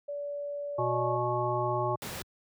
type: tone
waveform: sine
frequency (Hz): 576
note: D5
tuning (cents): -34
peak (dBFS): -33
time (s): 0.08-1.17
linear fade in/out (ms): 10
type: harmonic tone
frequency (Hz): 122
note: B2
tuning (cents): -21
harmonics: 1 / 3 / 5 / 7 / 9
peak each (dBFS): -33 / -33 / -33 / -33 / -33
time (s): 0.78-1.96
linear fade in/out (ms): 10
type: noise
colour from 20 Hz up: pink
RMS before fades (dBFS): -38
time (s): 2.02-2.22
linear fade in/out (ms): 0
effects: high-pass 80 Hz 12 dB/octave